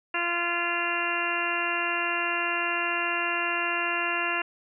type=harmonic tone; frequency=345.1 Hz; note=F4; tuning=21 cents flat; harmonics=1 / 2 / 3 / 4 / 5 / 6 / 7 / 8; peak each=-36 / -35 / -33 / -33 / -32 / -36 / -36 / -30 dBFS; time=0.14-4.42 s; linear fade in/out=5 ms; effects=none

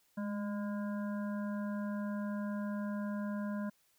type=harmonic tone with a mistuned harmonic; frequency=203.4 Hz; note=G#3; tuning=36 cents flat; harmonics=1 / 3 / 5 / 7 / 8; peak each=-35 / -45 / -49 / -52 / -53 dBFS; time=0.17-3.7 s; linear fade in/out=10 ms; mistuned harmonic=1; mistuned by=+35 cents; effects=white hiss -72 dBFS RMS until 3.98 s

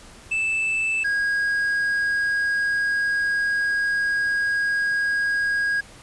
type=tone pair in turn; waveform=triangle; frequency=2637 / 1639.3 Hz; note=E7 / G#6; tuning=0 / -23 cents; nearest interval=minor sixth; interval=823 cents; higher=first; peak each=-19 / -18 dBFS; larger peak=second; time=0.31-1.04 / 1.04-5.81 s; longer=second; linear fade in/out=10 ms; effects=pink hiss -46 dBFS RMS until 6.02 s + resampled to 24000 Hz

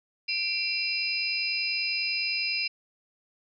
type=tone cluster; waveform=sine; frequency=2354 / 2722 / 4095 / 4975 Hz; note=D7 / F7 / C8 / D#8; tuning=+3 / -45 / -38 / -1 cents; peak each=-31 / -32 / -37 / -30 dBFS; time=0.28-2.68 s; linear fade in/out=10 ms; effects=none

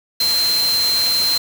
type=tone in noise; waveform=sine; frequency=4132 Hz; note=C8; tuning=22 cents flat; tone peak=-15 dBFS; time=0.2-1.38 s; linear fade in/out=5 ms; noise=white; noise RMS=-24 dBFS; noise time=0.2-1.38 s; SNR=+6 dB; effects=none

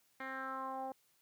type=tone with low-pass filter sweep; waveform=10% pulse; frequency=264.7 Hz; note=C4; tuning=20 cents sharp; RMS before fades=-42 dBFS; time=0.2-0.92 s; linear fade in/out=2 ms; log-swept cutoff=2200 to 690 Hz; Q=3.9; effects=white hiss -73 dBFS RMS until 1.21 s + high-pass 60 Hz 12 dB/octave

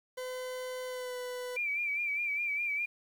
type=tone with pitch glide; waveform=40% pulse; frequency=508 to 497.3 Hz; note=B4 to B4; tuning=+49 to +12 cents; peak=-36 dBFS; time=0.17-1.57 s; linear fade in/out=10 ms; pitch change=-37 cents; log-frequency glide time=0.86-1.17 s
type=tone with vibrato; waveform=sine; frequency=2343 Hz; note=D7; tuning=5 cents flat; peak=-30 dBFS; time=1.56-2.86 s; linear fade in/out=10 ms; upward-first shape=sine; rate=4.9 Hz; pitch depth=56 cents each way
effects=10-bit

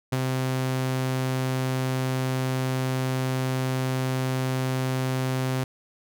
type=tone with ADSR envelope; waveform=sawtooth; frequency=130 Hz; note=C3; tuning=11 cents flat; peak=-17 dBFS; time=0.12-5.64 s; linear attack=9 ms; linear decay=30 ms; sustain=-3 dB; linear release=3 ms; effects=none

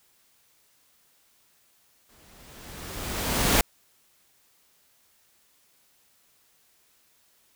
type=noise with exponential growth; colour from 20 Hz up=pink; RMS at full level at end=-19 dBFS; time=2.09-3.61 s; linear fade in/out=2 ms; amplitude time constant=330 ms; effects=white hiss -64 dBFS RMS until 7.55 s

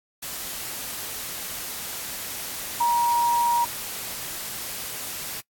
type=tone in noise; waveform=sine; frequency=948 Hz; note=A#5; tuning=29 cents sharp; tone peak=-18 dBFS; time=2.8-3.65 s; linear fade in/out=10 ms; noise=white; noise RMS=-33 dBFS; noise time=0.22-5.41 s; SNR=+12 dB; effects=noise-tail reverb RT60 0.1 s tail -23 dB re dry + AAC 64 kbps

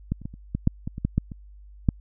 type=clicks; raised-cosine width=5 ms; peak=-12 / -28 / -19 / -29 / -13 / -6 / -17 / -21 / -10 / -8 / -23 / -6 dBFS; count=12; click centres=0.12 / 0.217 / 0.255 / 0.34 / 0.55 / 0.674 / 0.875 / 0.981 / 1.05 / 1.18 / 1.318 / 1.888 s; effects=added 50 Hz sine -44 dBFS peak until 2 s

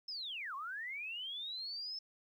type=linear two-way sweep; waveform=sine; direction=down then up; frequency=5300 to 1040 to 5300 Hz; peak=-40 dBFS; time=0.08-1.99 s; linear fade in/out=5 ms; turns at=0.55 s; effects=12-bit

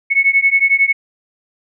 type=beating tone pair; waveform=sine; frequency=2198 / 2209 Hz; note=C#7 / C#7; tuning=-15 / -7 cents; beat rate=11 Hz; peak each=-13 dBFS; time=0.1-0.93 s; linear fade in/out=20 ms; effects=none

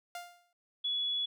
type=tone with exponential decay; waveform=sawtooth; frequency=701 Hz; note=F5; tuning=6 cents sharp; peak=-34 dBFS; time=0.15-0.53 s; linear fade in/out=2 ms; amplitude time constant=82 ms
type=tone; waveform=sine; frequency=3394 Hz; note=G#7; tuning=37 cents sharp; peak=-30 dBFS; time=0.84-1.26 s; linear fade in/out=10 ms
effects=none

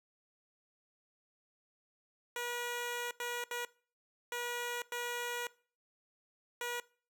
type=tone bursts at uneven times; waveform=10% pulse; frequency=481.9 Hz; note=B4; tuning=43 cents flat; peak=-28 dBFS; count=6; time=2.36-3.11 / 3.2-3.44 / 3.51-3.65 / 4.32-4.82 / 4.92-5.47 / 6.61-6.8 s; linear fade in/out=2 ms; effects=noise-tail reverb RT60 0.4 s tail -21 dB re dry

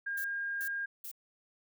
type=tone; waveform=sine; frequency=1614 Hz; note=G#6; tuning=50 cents flat; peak=-33 dBFS; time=0.06-0.86 s; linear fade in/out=10 ms
type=noise bursts; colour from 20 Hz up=violet; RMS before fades=-43 dBFS; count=3; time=0.17-1.115 s; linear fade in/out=5 ms; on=75 ms; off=360 ms
effects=none

